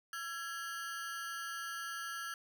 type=ring-modulated tone; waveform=40% pulse; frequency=1511 Hz; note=F#6; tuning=36 cents sharp; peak=-36 dBFS; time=0.13-2.34 s; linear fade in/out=2 ms; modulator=155 Hz; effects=none